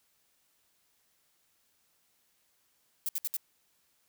violet noise bursts, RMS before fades -32 dBFS, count 4, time 3.06-3.367 s, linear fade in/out 0 ms, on 28 ms, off 65 ms, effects white hiss -72 dBFS RMS until 4.08 s

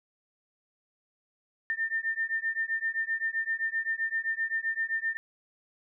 sine beating tone pair, 1800 / 1807.7 Hz, A6 / A6, +39 / +46 cents, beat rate 7.7 Hz, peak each -31 dBFS, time 1.7-5.17 s, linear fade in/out 0 ms, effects none

